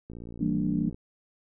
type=click train; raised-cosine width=3 ms; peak=-29 dBFS; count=50; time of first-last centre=0.1-0.945 s; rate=58 Hz
type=chord; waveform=sine; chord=E half-diminished seventh; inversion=none; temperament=equal with one note detuned; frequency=164.81 / 196 / 229.5 / 293.7 Hz; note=E3 / G3 / Bb3 / D4; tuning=0 / 0 / -27 / 0 cents; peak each=-30 dBFS; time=0.4-0.9 s; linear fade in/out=10 ms
effects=none